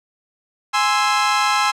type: chord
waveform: sawtooth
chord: Ab augmented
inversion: none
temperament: equal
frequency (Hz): 830.6 / 1046.5 / 1318.5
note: Ab5 / C6 / E6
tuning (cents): 0 / 0 / 0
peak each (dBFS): -16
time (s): 0.73-1.72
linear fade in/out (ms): 20
effects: low-pass 7000 Hz 12 dB/octave